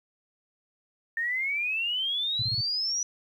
sine exponential sweep, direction up, 1806 to 5920 Hz, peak -26 dBFS, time 1.17-3.03 s, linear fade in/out 2 ms
sine tone bursts, 116 Hz, A#2, 8 cents flat, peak -29 dBFS, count 4, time 2.39-2.611 s, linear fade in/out 5 ms, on 35 ms, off 27 ms
effects 10-bit

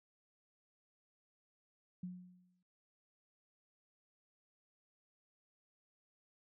sine tone with exponential decay, 180.7 Hz, F#3, 41 cents flat, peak -39 dBFS, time 2.03-2.63 s, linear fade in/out 5 ms, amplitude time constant 130 ms, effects noise-tail reverb RT60 0.3 s tail -26 dB re dry

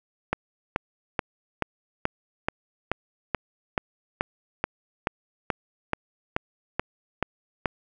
click train, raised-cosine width 0.5 ms, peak -8 dBFS, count 18, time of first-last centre 0.33-7.658 s, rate 2.32 Hz, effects none

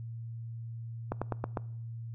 slowing click train, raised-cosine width 1 ms, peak -17 dBFS, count 5, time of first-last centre 1.12-1.572 s, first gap 96 ms, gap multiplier 1.11, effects noise-tail reverb RT60 0.7 s tail -22 dB re dry + added 115 Hz sine -38 dBFS peak until 2.14 s

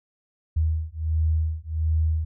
sine beating tone pair, 78.7 / 80.1 Hz, D#2 / E2, +20 / -49 cents, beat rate 1.4 Hz, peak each -24 dBFS, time 0.56-2.25 s, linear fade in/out 10 ms, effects none

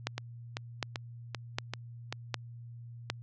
two click trains, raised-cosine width 0.2 ms, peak -13 / -17 dBFS, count 5 / 6, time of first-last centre 0.07-3.1 / 0.18-2.126 s, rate 1.32 / 2.57 Hz, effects added 118 Hz sine -44 dBFS peak until 3.22 s + low-pass 6000 Hz 12 dB/octave

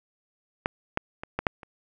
clicks, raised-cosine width 0.5 ms, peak -9 / -9 / -20 / -12 / -6 / -28 dBFS, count 6, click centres 0.659 / 0.974 / 1.235 / 1.39 / 1.468 / 1.632 s, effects none

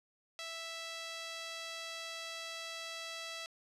sawtooth tone with band-pass filter, 659.3 Hz, E5, in tune, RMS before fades -44 dBFS, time 0.39-3.46 s, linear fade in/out 0 ms, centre 3900 Hz, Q 1.1, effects resampled to 32000 Hz

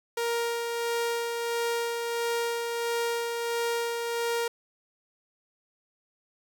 sawtooth tone with tremolo, 468.3 Hz, A#4, 8 cents sharp, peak -22 dBFS, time 0.17-4.48 s, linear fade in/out 5 ms, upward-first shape sine, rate 1.5 Hz, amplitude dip 35%, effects none

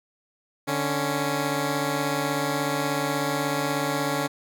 10% pulse tone pair together, 146.83 / 277.2 Hz, D3 / C#4, 0 / 0 cents, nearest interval major seventh, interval 1100 cents, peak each -19 / -18 dBFS, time 0.67-4.28 s, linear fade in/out 20 ms, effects none

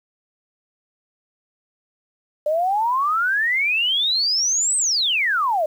sine exponential two-way sweep, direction up then down, 587.3 to 8372 to 587.3 Hz, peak -17 dBFS, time 2.46-5.66 s, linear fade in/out 5 ms, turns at 4.77 s, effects 8-bit

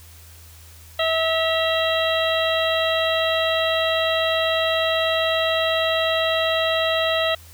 harmonic tone with a mistuned harmonic, 648 Hz, E5, 30 cents flat, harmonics 1 / 2 / 3 / 4 / 5 / 6, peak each -21 / -27 / -27 / -29 / -27 / -27 dBFS, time 0.99-7.35 s, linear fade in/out 5 ms, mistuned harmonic 4, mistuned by +92 cents, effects added 82 Hz sine -44 dBFS peak until 7.53 s + white hiss -48 dBFS RMS until 7.53 s

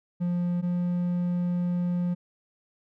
triangle tone pair in turn, 175.7 / 176.5 Hz, F3 / F3, +11 / +19 cents, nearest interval unison, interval 8 cents, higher second, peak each -22 dBFS, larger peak neither, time 0.2-0.62 / 0.62-2.15 s, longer second, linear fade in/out 20 ms, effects none

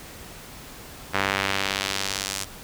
sawtooth tone with band-pass filter sweep, 97.8 Hz, G2, 4 cents flat, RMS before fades -27 dBFS, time 1.13-2.45 s, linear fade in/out 20 ms, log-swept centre 1700 to 7600 Hz, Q 0.96, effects pink hiss -42 dBFS RMS until 2.63 s

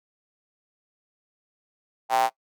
square tone with high-pass filter, 60.3 Hz, B1, 41 cents flat, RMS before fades -21 dBFS, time 2.09-2.3 s, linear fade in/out 50 ms, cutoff 790 Hz, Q 7.7, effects noise-tail reverb RT60 0.1 s tail -21 dB re dry

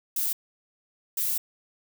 violet noise bursts at uneven times, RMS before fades -27 dBFS, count 2, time 0.16-0.33 / 1.17-1.38 s, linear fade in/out 5 ms, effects none

